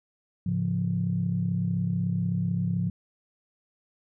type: chord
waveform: sine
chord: A augmented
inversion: none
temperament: equal with one note detuned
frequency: 107.43 / 138.59 / 174.61 Hz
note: A2 / C#3 / E#3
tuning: -41 / 0 / 0 cents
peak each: -29 / -31 / -26 dBFS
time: 0.46-2.9 s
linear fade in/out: 5 ms
effects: tanh soft clip ceiling -15 dBFS